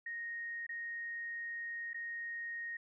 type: tone with dropouts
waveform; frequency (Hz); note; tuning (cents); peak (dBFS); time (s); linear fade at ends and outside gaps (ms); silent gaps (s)
sine; 1864.7; A#6; 0; -39; 0.06-2.77; 5; 0.667-0.691 / 1.933-1.943
effects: none